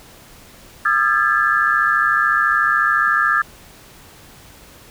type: tone cluster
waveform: sine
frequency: 1213 / 1347 / 1631 / 1731 Hz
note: D#6 / E6 / G#6 / A6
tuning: -44 / +37 / -32 / -29 cents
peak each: -19 dBFS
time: 0.85-3.42 s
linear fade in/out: 5 ms
effects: pink hiss -44 dBFS RMS until 4.9 s